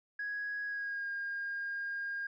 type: tone with pitch glide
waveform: sine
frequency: 1661.2 to 1616.7 Hz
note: G#6 to G#6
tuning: 0 to -47 cents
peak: -34 dBFS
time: 0.19-2.27 s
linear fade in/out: 5 ms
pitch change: -47 cents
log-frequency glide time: 0.65-1.09 s
effects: tanh soft clip ceiling -31 dBFS